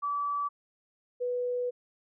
sine tone pair in turn, 1152 / 492.5 Hz, D6 / B4, -34 / -5 cents, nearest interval octave + minor third, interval 1471 cents, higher first, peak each -28 dBFS, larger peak neither, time 0.02-0.49 / 1.2-1.71 s, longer second, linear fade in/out 20 ms, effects none

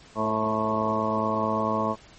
harmonic tone with a mistuned harmonic, 109.2 Hz, A2, 13 cents flat, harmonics 1 / 2 / 3 / 4 / 5 / 6 / 8 / 9 / 10, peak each -36 / -29 / -35 / -33 / -32 / -30 / -33 / -33 / -28 dBFS, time 0.15-1.96 s, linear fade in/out 50 ms, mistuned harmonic 4, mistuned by +18 cents, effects pink hiss -51 dBFS RMS until 2.18 s + MP3 32 kbps

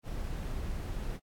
brown noise, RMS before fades -36 dBFS, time 0.03-1.2 s, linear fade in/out 50 ms, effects AAC 64 kbps

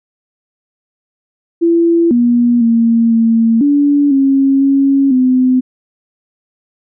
sine tone with pitch steps, 337 / 240 / 230.3 / 227.5 / 287.3 / 272.1 / 274.8 / 255.3 Hz, E4 / B3 / A#3 / A#3 / D4 / C#4 / C#4 / C4, +38 / -49 / -21 / -42 / -38 / -32 / -15 / -42 cents, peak -7 dBFS, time 1.61-5.61 s, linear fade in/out 20 ms, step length 500 ms, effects none

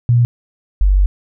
sine tone pair in turn, 120 / 48.01 Hz, B2 / G1, -49 / -35 cents, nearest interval octave + major third, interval 1586 cents, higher first, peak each -8 dBFS, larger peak neither, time 0.09-0.25 / 0.81-1.06 s, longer second, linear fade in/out 0 ms, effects none

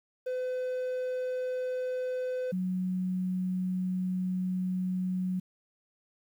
triangle / sine tone pair in turn, 507 / 184.08 Hz, B4 / F#3, +45 / -9 cents, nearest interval octave + tritone, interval 1754 cents, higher first, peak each -28 dBFS, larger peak neither, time 0.26-2.52 / 2.52-5.4 s, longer second, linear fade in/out 10 ms, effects 10-bit

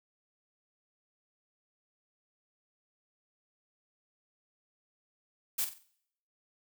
blue noise with echo, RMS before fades -31 dBFS, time 5.58-5.65 s, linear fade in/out 10 ms, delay 46 ms, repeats 4, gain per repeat -9 dB, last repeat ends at 5.834 s, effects noise-tail reverb RT60 0.7 s tail -21 dB re dry

